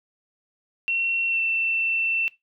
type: tone with pitch glide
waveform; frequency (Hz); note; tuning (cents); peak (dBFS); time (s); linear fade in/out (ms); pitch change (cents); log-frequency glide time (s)
sine; 2721 to 2684; F7 to E7; -46 to +31; -21; 0.88-2.28; 0; -23; 1.28-1.4
effects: noise-tail reverb RT60 0.2 s tail -20 dB re dry